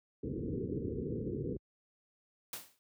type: low-pass noise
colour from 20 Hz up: white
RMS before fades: -37 dBFS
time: 0.23-1.57 s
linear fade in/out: 5 ms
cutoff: 470 Hz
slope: 96 dB/octave
type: noise with exponential decay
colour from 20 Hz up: white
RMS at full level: -39 dBFS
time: 2.53-2.79 s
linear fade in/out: 1 ms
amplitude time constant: 55 ms
effects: high-pass 60 Hz 12 dB/octave

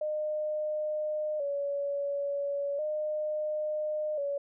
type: tone with vibrato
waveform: sine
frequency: 587.3 Hz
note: D5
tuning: in tune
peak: -29 dBFS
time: 0.01-4.38 s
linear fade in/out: 5 ms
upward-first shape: square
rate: 0.36 Hz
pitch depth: 64 cents each way
effects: none

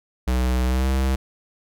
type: tone with pitch glide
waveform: square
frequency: 62.9 to 65.91 Hz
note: B1 to C2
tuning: +32 to +13 cents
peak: -19 dBFS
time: 0.27-1.16 s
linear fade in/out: 10 ms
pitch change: +81 cents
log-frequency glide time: 0.66-0.87 s
effects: none

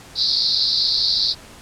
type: band-pass noise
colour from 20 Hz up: pink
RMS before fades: -19 dBFS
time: 0.15-1.35 s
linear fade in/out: 50 ms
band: 3900 to 5000 Hz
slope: 96 dB/octave
effects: pink hiss -42 dBFS RMS until 1.61 s + low-pass 10000 Hz 12 dB/octave

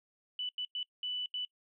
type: tone bursts at uneven times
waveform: sine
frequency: 2980 Hz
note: F#7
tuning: 12 cents sharp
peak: -34 dBFS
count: 5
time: 0.39-0.49 / 0.58-0.65 / 0.75-0.83 / 1.03-1.26 / 1.34-1.45 s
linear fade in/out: 2 ms
effects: noise-tail reverb RT60 0.1 s tail -25 dB re dry

